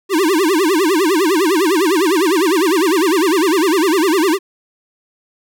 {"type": "tone with vibrato", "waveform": "square", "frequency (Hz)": 349.2, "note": "F4", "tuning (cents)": 0, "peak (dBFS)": -12, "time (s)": [0.09, 4.39], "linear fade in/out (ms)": 50, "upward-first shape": "sine", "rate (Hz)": 9.9, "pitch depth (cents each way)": 250, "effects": []}